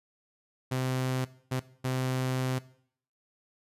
sawtooth tone bursts at uneven times, 129.3 Hz, C3, 20 cents flat, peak -24 dBFS, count 3, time 0.71-1.25 / 1.51-1.6 / 1.84-2.59 s, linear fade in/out 10 ms, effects noise-tail reverb RT60 0.6 s tail -18 dB re dry + resampled to 32000 Hz

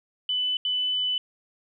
sine tone bursts at uneven times, 2999 Hz, F#7, 23 cents sharp, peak -23 dBFS, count 2, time 0.29-0.57 / 0.65-1.18 s, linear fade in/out 2 ms, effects none

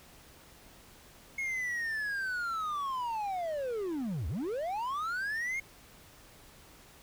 triangle linear two-way sweep, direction down then up, 2178 to 66 to 2178 Hz, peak -30 dBFS, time 1.38-5.6 s, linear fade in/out 5 ms, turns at 4.28 s, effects pink hiss -56 dBFS RMS until 7.02 s

